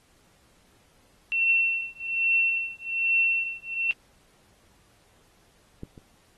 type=tone with tremolo; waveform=sine; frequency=2706 Hz; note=E7; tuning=45 cents sharp; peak=-18 dBFS; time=1.32-3.91 s; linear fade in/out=0 ms; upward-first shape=triangle; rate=1.2 Hz; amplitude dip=100%
type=clicks; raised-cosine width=3 ms; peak=-23 / -31 dBFS; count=2; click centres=5.834 / 5.978 s
effects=pink hiss -62 dBFS RMS until 6.37 s + AAC 32 kbps